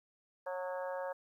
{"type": "harmonic tone with a mistuned harmonic", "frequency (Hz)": 182.6, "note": "F#3", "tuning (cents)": -23, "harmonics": [3, 4, 5, 6, 7, 8, 9], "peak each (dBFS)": [-38, -47, -44, -50, -53, -55, -49], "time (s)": [0.46, 1.13], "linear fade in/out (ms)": 10, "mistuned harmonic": 6, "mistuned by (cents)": 28, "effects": ["12-bit"]}